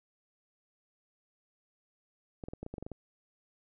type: clicks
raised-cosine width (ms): 2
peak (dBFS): -27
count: 10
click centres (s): 2.438 / 2.485 / 2.535 / 2.63 / 2.664 / 2.74 / 2.782 / 2.826 / 2.865 / 2.917
effects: none